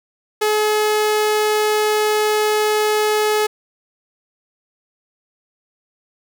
sawtooth tone, 425.6 Hz, G#4, 42 cents sharp, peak -11 dBFS, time 0.41-3.47 s, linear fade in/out 10 ms, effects none

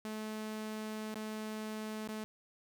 sawtooth tone with dropouts, 216.2 Hz, A3, 30 cents flat, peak -35 dBFS, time 0.05-2.24 s, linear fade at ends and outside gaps 0 ms, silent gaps 1.143-1.157 / 2.075-2.088 s, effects none

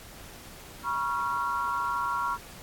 sine tone cluster, 963 / 1103 / 1377 Hz, B5 / C#6 / F6, -44 / -9 / -25 cents, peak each -31 dBFS, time 0.83-2.38 s, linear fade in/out 50 ms, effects pink hiss -47 dBFS RMS until 2.62 s + AAC 64 kbps

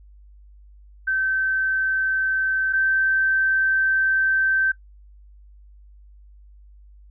sine tone pair in turn, 1544 / 1552.7 Hz, G6 / G6, -27 / -17 cents, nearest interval unison, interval 10 cents, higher second, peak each -19 / -17 dBFS, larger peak second, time 1.07-2.73 / 2.73-4.72 s, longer second, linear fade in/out 10 ms, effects noise-tail reverb RT60 0.1 s tail -18 dB re dry + added 50 Hz sine -45 dBFS peak until 7.1 s

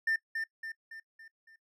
triangle tone with echo, 1796 Hz, A6, 35 cents sharp, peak -24 dBFS, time 0.07-0.16 s, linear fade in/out 5 ms, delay 280 ms, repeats 5, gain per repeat -6 dB, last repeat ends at 1.56 s, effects noise-tail reverb RT60 0.1 s tail -22 dB re dry + tanh soft clip ceiling -20 dBFS

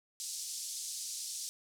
pink band-pass noise, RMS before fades -41 dBFS, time 0.2-1.49 s, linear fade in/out 0 ms, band 4800 to 10000 Hz, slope 24 dB/octave, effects none

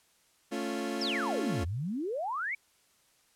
30% pulse chord, A augmented, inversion none, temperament equal, 220 / 277.2 / 349.2 Hz, A3 / C#4 / E#4, 0 / 0 / 0 cents, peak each -34 dBFS, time 0.51-1.65 s, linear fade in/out 20 ms
sine exponential two-way sweep, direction down then up, 5700 to 77 to 2336 Hz, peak -31 dBFS, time 1.01-2.55 s, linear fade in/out 5 ms, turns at 1.64 s
effects white hiss -67 dBFS RMS until 3.35 s + low-pass 11000 Hz 12 dB/octave

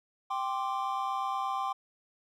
triangle chord, G suspended fourth, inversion none, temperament equal, 784 / 1046.5 / 1174.7 Hz, G5 / C6 / D6, 0 / 0 / 0 cents, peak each -32 / -32 / -34 dBFS, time 0.3-1.73 s, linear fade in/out 10 ms, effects none

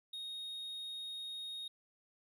triangle tone, 3729 Hz, A#7, in tune, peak -40 dBFS, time 0.13-1.68 s, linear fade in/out 5 ms, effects none

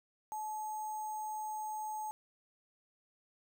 sine tone with sample-and-hold, 859 Hz, A5, 42 cents flat, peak -37 dBFS, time 0.32-2.11 s, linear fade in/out 0 ms, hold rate 7350 Hz, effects none

